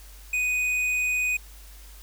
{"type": "tone with tanh clipping", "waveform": "sine", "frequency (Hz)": 2489, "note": "D#7", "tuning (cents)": 0, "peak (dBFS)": -24, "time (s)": [0.33, 1.37], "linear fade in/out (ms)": 5, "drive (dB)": 9, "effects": ["added 50 Hz sine -44 dBFS peak until 2.02 s", "white hiss -51 dBFS RMS until 2.02 s"]}